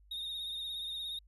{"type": "tone with vibrato", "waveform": "triangle", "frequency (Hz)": 3705, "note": "A#7", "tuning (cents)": -11, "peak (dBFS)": -36, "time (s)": [0.11, 1.19], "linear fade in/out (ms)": 5, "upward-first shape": "sine", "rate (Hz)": 17, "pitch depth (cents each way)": 42, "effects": ["added 50 Hz sine -59 dBFS peak until 1.27 s"]}